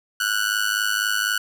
sawtooth tone with amplitude modulation, 1476 Hz, F#6, 5 cents flat, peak -13 dBFS, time 0.2-1.38 s, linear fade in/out 5 ms, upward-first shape sine, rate 104 Hz, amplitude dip 85%, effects none

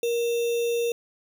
sine tone with sample-and-hold, 470.5 Hz, A#4, 16 cents sharp, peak -22 dBFS, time 0.03-0.92 s, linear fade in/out 2 ms, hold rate 3150 Hz, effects none

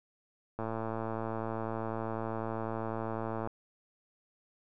click train, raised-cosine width 1 ms, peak -22 dBFS, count 324, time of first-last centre 0.59-3.474 s, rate 112 Hz, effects none

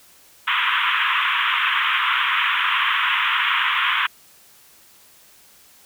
pink band-pass noise, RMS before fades -20 dBFS, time 0.47-4.07 s, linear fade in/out 10 ms, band 980 to 3400 Hz, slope 96 dB/octave, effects white hiss -51 dBFS RMS until 5.85 s

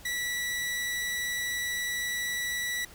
sawtooth tone, 1952 Hz, B6, 21 cents flat, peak -26 dBFS, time 0.05-2.85 s, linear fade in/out 5 ms, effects added 50 Hz sine -57 dBFS peak until 2.94 s + pink hiss -51 dBFS RMS until 2.94 s

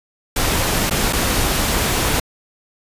pink noise with dropouts, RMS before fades -18 dBFS, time 0.36-2.2 s, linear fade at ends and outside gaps 5 ms, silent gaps 0.898-0.908 / 1.127-1.131 s, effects resampled to 32000 Hz

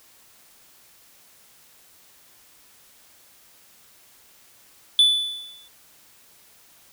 triangle tone with exponential decay, 3478 Hz, A7, 21 cents flat, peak -9 dBFS, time 4.99-5.68 s, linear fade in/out 1 ms, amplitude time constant 150 ms, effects white hiss -54 dBFS RMS until 6.92 s

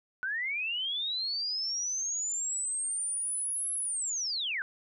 sine linear two-way sweep, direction up then down, 1465 to 11030 to 1465 Hz, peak -30 dBFS, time 0.23-4.62 s, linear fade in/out 0 ms, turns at 3.74 s, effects none

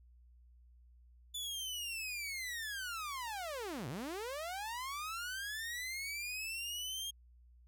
sawtooth linear two-way sweep, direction down then up, 3500 to 110 to 3251 Hz, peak -36 dBFS, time 1.34-7.11 s, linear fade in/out 10 ms, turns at 3.88 s, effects added 60 Hz sine -59 dBFS peak until 7.67 s

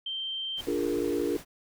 sine tone, 3136 Hz, G7, in tune, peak -31 dBFS, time 0.06-0.61 s, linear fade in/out 5 ms
pink noise, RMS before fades -44 dBFS, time 0.56-1.45 s, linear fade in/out 50 ms
sine chord, Bb dominant seventh, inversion first, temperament equal with one note detuned, 292.8 / 349.2 / 415.3 / 466.2 Hz, D4 / F4 / Ab4 / Bb4, -5 / 0 / 0 / 0 cents, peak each -31 / -31 / -32 / -32 dBFS, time 0.67-1.37 s, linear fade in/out 5 ms
effects none

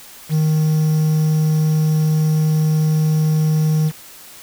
triangle tone with quantisation, 155.56 Hz, D#3, in tune, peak -11 dBFS, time 0.29-3.92 s, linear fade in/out 50 ms, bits 6, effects white hiss -40 dBFS RMS until 4.42 s

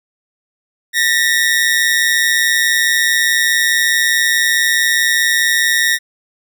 sawtooth ring-modulated tone, 1864.7 Hz, A#6, in tune, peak -5 dBFS, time 0.93-5.99 s, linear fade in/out 50 ms, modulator 70 Hz, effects none

